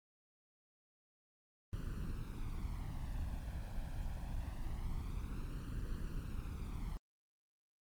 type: noise with flanger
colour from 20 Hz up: brown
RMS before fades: -41 dBFS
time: 1.73-6.97 s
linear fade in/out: 0 ms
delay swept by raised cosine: 0.68 to 1.24 ms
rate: 0.24 Hz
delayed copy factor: +0.9
effects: Opus 24 kbps